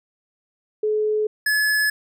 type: tone pair in turn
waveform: sine / square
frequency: 427.3 / 1709.2 Hz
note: G#4 / G#6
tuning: +49 / +49 cents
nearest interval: 2 octaves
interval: 2400 cents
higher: second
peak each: -18 dBFS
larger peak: neither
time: 0.83-1.27 / 1.46-1.9 s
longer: neither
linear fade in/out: 5 ms
effects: none